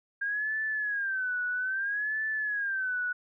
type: tone with vibrato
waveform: sine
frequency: 1606 Hz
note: G6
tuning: 41 cents sharp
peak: -28 dBFS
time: 0.21-3.13 s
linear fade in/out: 10 ms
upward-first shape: sine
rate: 0.61 Hz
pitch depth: 150 cents each way
effects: none